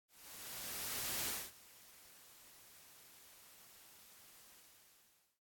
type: noise with ADSR envelope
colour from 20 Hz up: white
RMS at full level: -39 dBFS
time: 0.08-5.4 s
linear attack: 1200 ms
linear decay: 230 ms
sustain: -22 dB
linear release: 950 ms
effects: noise-tail reverb RT60 0.1 s tail -21 dB re dry + AAC 64 kbps